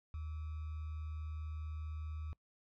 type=tone with sample-and-hold; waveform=sine; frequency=77.7 Hz; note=D#2; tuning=2 cents flat; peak=-40 dBFS; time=0.14-2.33 s; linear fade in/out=0 ms; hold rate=1225 Hz; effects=noise-tail reverb RT60 0.1 s tail -23 dB re dry + low-pass 3000 Hz 12 dB/octave